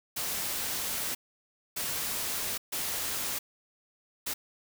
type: noise bursts at uneven times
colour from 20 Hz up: white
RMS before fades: -33 dBFS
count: 4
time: 0.16-1.15 / 1.76-2.58 / 2.72-3.39 / 4.26-4.34 s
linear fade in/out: 10 ms
effects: none